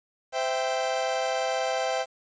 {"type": "chord", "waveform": "40% pulse", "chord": "C major", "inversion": "none", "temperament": "equal with one note detuned", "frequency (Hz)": [517.5, 659.3, 784], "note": ["C5", "E5", "G5"], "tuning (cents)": [-19, 0, 0], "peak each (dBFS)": -29, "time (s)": [0.32, 2.06], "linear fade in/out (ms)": 50, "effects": ["resampled to 16000 Hz", "9-bit"]}